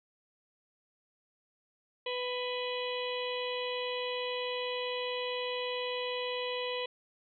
harmonic tone with a mistuned harmonic, 496.8 Hz, B4, 10 cents sharp, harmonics 1 / 2 / 4 / 5 / 6 / 7 / 8, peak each -35 / -41 / -44 / -43 / -42 / -43 / -47 dBFS, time 2.06-6.86 s, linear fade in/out 5 ms, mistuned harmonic 7, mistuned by -76 cents, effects none

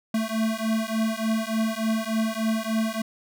square beating tone pair, 220 / 223.4 Hz, A3 / A3, 0 / +27 cents, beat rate 3.4 Hz, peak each -27 dBFS, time 0.14-3.02 s, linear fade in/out 5 ms, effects none

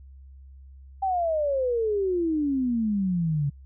sine exponential sweep, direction down, 789 to 138.59 Hz, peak -22 dBFS, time 1.02-3.5 s, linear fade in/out 10 ms, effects added 67 Hz sine -44 dBFS peak until 3.65 s

